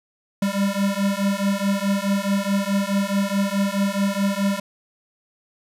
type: beating tone pair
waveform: square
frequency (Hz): 196.2 / 200.9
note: G3 / G3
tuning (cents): +2 / +43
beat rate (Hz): 4.7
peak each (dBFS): -23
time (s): 0.42-4.6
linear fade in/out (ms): 5
effects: resampled to 32000 Hz + 8-bit